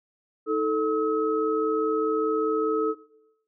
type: tone cluster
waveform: sine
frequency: 315 / 439.9 / 1282 Hz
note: D#4 / A4 / E6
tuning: +21 / 0 / -49 cents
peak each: -28 / -23 / -30 dBFS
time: 0.46-2.95 s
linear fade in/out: 50 ms
effects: noise-tail reverb RT60 0.8 s tail -17 dB re dry